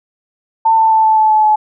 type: tone with pitch steps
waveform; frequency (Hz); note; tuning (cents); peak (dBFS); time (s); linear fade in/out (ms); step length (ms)
sine; 895 / 888.3 / 881.7 / 875.1 / 868.5 / 862 / 855.6; A5 / A5 / A5 / A5 / A5 / A5 / A5; +29 / +16 / +3 / -10 / -23 / -36 / -49; -7; 0.65-1.56; 10; 130
effects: none